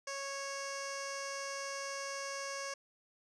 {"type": "tone with low-pass filter", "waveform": "15% pulse", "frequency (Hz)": 552, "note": "C#5", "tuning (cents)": -7, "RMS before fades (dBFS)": -41, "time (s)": [0.07, 2.74], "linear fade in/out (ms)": 5, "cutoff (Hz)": 6700, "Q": 3.5, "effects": []}